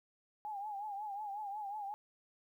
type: tone with vibrato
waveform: sine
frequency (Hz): 823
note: G#5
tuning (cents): -16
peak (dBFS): -39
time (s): 0.45-1.94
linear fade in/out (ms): 0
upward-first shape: triangle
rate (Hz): 5.5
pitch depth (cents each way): 100
effects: 12-bit